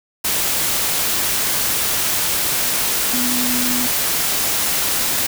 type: tone in noise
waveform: sine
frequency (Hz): 246.9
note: B3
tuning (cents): 0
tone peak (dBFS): -22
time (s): 3.13-3.87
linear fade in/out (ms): 10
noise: white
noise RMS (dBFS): -19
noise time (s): 0.24-5.27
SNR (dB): -6
effects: none